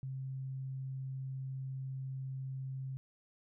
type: tone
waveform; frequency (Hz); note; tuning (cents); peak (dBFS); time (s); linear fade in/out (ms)
sine; 132.8; C3; +26; -38; 0.03-2.97; 0
effects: none